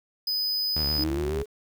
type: tone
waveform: square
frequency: 5000 Hz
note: D#8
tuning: 8 cents sharp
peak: -25 dBFS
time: 0.27-1.04 s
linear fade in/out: 5 ms
type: tone with vibrato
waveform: sawtooth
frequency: 73.8 Hz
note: D2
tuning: 9 cents sharp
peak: -25 dBFS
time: 0.76-1.43 s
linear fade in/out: 5 ms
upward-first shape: square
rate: 7.4 Hz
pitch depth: 93 cents each way
type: exponential sweep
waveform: sine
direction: up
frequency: 294.2 to 430 Hz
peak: -27 dBFS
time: 0.96-1.46 s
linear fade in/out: 50 ms
effects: 9-bit